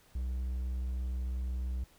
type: tone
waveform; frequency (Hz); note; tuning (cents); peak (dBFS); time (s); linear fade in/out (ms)
triangle; 63; B1; +35; -30; 0.15-1.84; 5
effects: pink hiss -63 dBFS RMS until 1.98 s